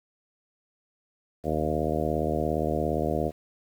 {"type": "harmonic tone with a mistuned harmonic", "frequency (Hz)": 77.3, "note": "D#2", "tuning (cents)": -11, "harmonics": [1, 2, 3, 4, 5, 6, 7, 8, 9], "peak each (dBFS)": [-33, -33, -33, -33, -33, -33, -33, -33, -33], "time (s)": [1.43, 3.32], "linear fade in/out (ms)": 50, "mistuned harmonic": 1, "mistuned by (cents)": -40, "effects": ["9-bit"]}